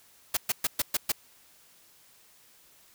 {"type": "noise bursts", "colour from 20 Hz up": "white", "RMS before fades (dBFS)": -26, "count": 6, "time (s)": [0.34, 1.12], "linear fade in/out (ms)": 5, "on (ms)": 30, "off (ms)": 120, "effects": ["white hiss -59 dBFS RMS until 2.94 s"]}